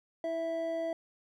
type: tone pair together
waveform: triangle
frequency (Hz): 327.2 / 659.3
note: E4 / E5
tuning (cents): -13 / 0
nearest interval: octave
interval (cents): 1213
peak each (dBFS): -37 / -30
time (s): 0.24-0.93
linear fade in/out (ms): 2
effects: none